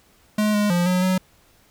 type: tone with pitch steps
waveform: square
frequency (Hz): 211.6 / 207.7 / 175.3 / 182.1 / 185.7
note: G#3 / G#3 / F3 / F#3 / F#3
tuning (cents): +33 / 0 / +7 / -27 / +7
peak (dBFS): -18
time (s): 0.38-1.18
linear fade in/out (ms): 5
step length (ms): 160
effects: pink hiss -57 dBFS RMS until 1.7 s